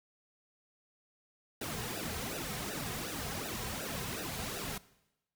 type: noise with flanger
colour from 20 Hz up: pink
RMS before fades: -39 dBFS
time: 1.61-4.78 s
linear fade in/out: 5 ms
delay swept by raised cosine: 0.91 to 3.51 ms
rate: 2.7 Hz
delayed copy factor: -0.9
effects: noise-tail reverb RT60 0.9 s tail -19 dB re dry